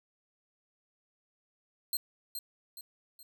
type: tone with echo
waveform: 10% pulse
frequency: 4186 Hz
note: C8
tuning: in tune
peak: -23 dBFS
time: 1.93-1.97 s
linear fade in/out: 2 ms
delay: 420 ms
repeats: 3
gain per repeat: -7 dB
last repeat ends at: 3.23 s
effects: none